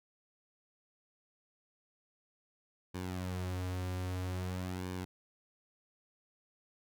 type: tone with flanger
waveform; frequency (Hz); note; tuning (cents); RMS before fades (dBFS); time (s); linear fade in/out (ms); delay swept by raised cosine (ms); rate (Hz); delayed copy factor
sawtooth; 91.6; F#2; -17; -38; 2.94-5.05; 10; 1.5 to 6.3; 0.51; -0.6
effects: none